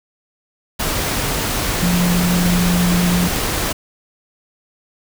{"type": "tone in noise", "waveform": "sine", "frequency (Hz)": 176.6, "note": "F3", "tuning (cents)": 20, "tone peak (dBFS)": -14, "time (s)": [1.82, 3.28], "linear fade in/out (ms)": 10, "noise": "pink", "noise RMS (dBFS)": -20, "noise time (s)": [0.79, 3.73], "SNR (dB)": 3, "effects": []}